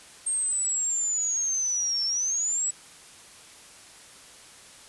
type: linear two-way sweep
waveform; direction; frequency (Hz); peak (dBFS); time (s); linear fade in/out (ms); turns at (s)
sine; down then up; 8540 to 5370 to 7900; -24; 0.26-2.71; 10; 2.05
effects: white hiss -49 dBFS RMS until 4.88 s + resampled to 24000 Hz